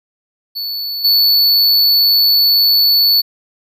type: tone with level steps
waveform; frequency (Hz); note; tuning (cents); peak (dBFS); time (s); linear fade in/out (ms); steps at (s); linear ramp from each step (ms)
square; 4449; C#8; +5; -20 / -9; 0.55-3.22; 20; 1.04; 10
effects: none